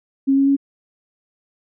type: tone with pitch steps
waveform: sine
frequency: 271.8 / 274.6 / 277.5 Hz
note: C#4 / C#4 / C#4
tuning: -34 / -16 / +2 cents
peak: -12 dBFS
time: 0.27-0.567 s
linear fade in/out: 20 ms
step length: 99 ms
effects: none